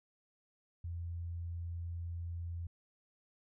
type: tone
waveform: sine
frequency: 85.3 Hz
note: F2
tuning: 40 cents flat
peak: -38 dBFS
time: 0.84-2.67 s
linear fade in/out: 5 ms
effects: none

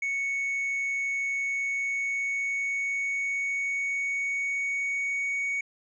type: tone with pitch glide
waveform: triangle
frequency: 2217 to 2235 Hz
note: C#7 to C#7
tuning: 0 to +14 cents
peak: -25 dBFS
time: 0.02-5.61 s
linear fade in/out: 5 ms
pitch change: +14 cents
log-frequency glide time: 1.35-5.36 s
effects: resampled to 16000 Hz

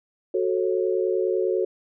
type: chord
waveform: sine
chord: F# minor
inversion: none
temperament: equal with one note detuned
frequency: 370 / 440 / 544.2 Hz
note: F#4 / A4 / C#5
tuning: 0 / 0 / -32 cents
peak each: -23 / -25 / -28 dBFS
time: 0.34-1.65 s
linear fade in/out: 5 ms
effects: none

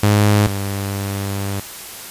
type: tone pair in turn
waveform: sawtooth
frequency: 103.83 / 99.08 Hz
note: G#2 / G2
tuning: 0 / +19 cents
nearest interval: minor second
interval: 81 cents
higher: first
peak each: -7 / -17 dBFS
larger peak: first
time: 0.03-0.47 / 0.47-1.6 s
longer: second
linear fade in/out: 5 ms
effects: white hiss -33 dBFS RMS until 2.1 s + resampled to 32000 Hz

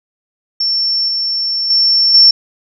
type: tone with level steps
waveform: sine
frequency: 5420 Hz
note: E8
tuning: 47 cents sharp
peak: -12 / -14 / -8 / -3 dBFS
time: 0.6-2.31 s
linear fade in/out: 5 ms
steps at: 1.08 / 1.7 / 2.14 s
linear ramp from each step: 5 ms
effects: none

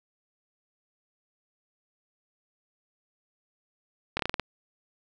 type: slowing click train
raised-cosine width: 0.3 ms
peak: -11 dBFS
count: 7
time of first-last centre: 4.17-4.397 s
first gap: 24 ms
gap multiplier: 1.18
effects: none

